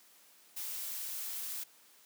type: noise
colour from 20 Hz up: blue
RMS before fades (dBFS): -40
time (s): 0.56-1.64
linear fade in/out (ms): 10
effects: white hiss -62 dBFS RMS until 2.05 s + high-pass 200 Hz 12 dB/octave